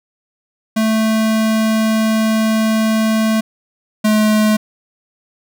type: tone pair in turn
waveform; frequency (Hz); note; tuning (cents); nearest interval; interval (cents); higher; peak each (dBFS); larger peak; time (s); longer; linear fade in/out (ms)
square; 220 / 214.5; A3 / A3; 0 / -44; unison; 44; first; -13 / -11; second; 0.76-3.41 / 4.04-4.57; first; 10
effects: none